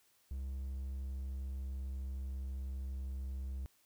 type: tone with pitch glide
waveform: triangle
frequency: 66.6 to 66.06 Hz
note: C2 to C2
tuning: +31 to +17 cents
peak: -36 dBFS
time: 0.31-3.66 s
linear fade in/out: 0 ms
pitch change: -14 cents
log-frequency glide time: 0.41-3.39 s
effects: white hiss -71 dBFS RMS until 3.85 s